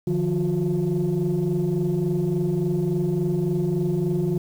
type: tone cluster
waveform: sine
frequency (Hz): 150.7 / 174.2 / 358.1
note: D3 / F3 / F4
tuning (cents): +45 / -4 / +43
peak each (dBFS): -23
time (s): 0.07-4.38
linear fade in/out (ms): 5
effects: tanh soft clip ceiling -16 dBFS + 8-bit